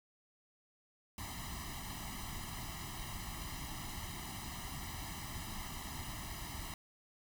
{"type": "noise with comb filter", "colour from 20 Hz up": "pink", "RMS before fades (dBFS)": -44, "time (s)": [1.18, 6.74], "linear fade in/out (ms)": 2, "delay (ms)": 1, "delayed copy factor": 1, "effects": []}